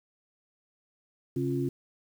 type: tone cluster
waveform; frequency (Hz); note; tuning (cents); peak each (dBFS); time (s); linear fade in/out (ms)
sine; 135.8 / 272.1 / 351; C#3 / C#4 / F4; -35 / -32 / +9; -31; 1.36-1.69; 5
effects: 9-bit